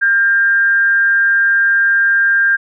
sine tone with frequency modulation, 1600 Hz, G6, 35 cents sharp, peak -9 dBFS, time 0.01-2.57 s, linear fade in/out 20 ms, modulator 195 Hz, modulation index 0.26, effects none

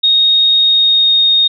sine tone with pitch glide, 3729 to 3708 Hz, A#7 to A#7, 0 to -10 cents, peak -7 dBFS, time 0.03-1.48 s, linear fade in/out 10 ms, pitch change -10 cents, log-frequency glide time 0.57-1.25 s, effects none

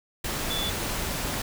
sine tone in noise, 3460 Hz, A7, 30 cents flat, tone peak -29 dBFS, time 0.5-0.7 s, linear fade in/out 5 ms, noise pink, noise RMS -30 dBFS, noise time 0.24-1.42 s, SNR -2 dB, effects none

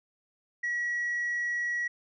sine tone, 1922 Hz, B6, 48 cents flat, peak -26 dBFS, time 0.63-1.88 s, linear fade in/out 10 ms, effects tanh soft clip ceiling -26 dBFS

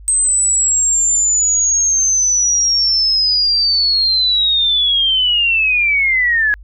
sine linear sweep, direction down, 8280 to 1661.2 Hz, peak -11 dBFS, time 0.08-6.54 s, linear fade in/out 0 ms, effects added 50 Hz sine -34 dBFS peak until 6.63 s

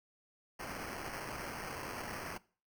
violet noise with sample-and-hold, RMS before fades -43 dBFS, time 0.59-2.38 s, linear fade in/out 10 ms, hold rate 3675 Hz, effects noise-tail reverb RT60 0.4 s tail -21 dB re dry

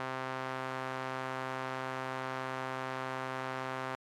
sawtooth tone with band-pass filter, 130.81 Hz, C3, in tune, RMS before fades -38 dBFS, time 0-3.95 s, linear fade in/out 0 ms, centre 1200 Hz, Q 1.1, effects AAC 64 kbps

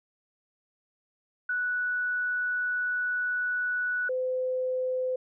sine tone pair in turn, 1477 / 511.2 Hz, F#6 / C5, -3 / -40 cents, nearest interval octave + tritone, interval 1837 cents, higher first, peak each -26 / -26 dBFS, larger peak neither, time 1.49-4.09 / 4.09-5.16 s, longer first, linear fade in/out 5 ms, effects none

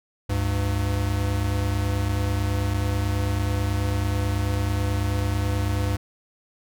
square tone pair together, 71.42 / 100.6 Hz, D2 / G2, -48 / +45 cents, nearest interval tritone, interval 593 cents, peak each -27 / -24 dBFS, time 0.29-5.97 s, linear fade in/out 10 ms, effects none

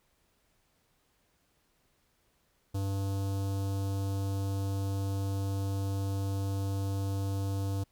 square tone with notch filter, 98 Hz, G2, in tune, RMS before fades -32 dBFS, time 2.74-7.84 s, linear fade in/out 10 ms, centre 2000 Hz, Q 0.53, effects pink hiss -72 dBFS RMS until 7.91 s

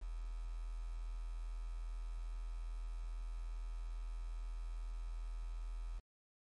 sine tone with quantisation, 41.2 Hz, E1, in tune, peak -40 dBFS, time 0.01-6 s, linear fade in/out 20 ms, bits 10, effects MP3 48 kbps

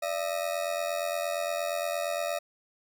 40% pulse ring-modulated tone, 630 Hz, D#5, 21 cents sharp, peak -25 dBFS, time 0.02-2.39 s, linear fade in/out 10 ms, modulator 44.3 Hz, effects none

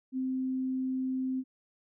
sine tone, 260 Hz, C4, 11 cents flat, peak -29 dBFS, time 0.12-1.44 s, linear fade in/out 50 ms, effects none

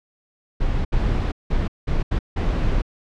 brown noise bursts at uneven times, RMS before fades -20 dBFS, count 6, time 0.6-0.85 / 0.92-1.32 / 1.5-1.68 / 1.87-2.03 / 2.11-2.19 / 2.36-2.82 s, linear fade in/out 10 ms, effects low-pass 4000 Hz 12 dB/octave

